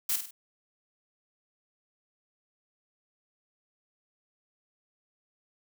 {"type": "noise with echo", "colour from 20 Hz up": "blue", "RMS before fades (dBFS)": -28, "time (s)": [0.09, 0.16], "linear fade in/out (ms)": 5, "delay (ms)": 50, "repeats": 3, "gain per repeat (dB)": -7, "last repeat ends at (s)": 0.31, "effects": []}